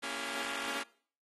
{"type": "chord", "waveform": "5% pulse", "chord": "A# diminished seventh", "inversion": "none", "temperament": "just", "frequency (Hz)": [233.1, 279.7, 335.6, 402.8], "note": ["A#3", "C#4", "E4", "G4"], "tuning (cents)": [0, 16, 31, 47], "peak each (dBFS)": [-32, -29, -34, -32], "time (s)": [0.02, 0.84], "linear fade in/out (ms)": 20, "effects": ["noise-tail reverb RT60 0.5 s tail -22 dB re dry", "AAC 32 kbps"]}